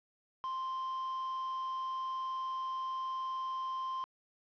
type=tone; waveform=triangle; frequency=1046.5 Hz; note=C6; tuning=in tune; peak=-33 dBFS; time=0.44-4.04 s; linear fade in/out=0 ms; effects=resampled to 11025 Hz + 10-bit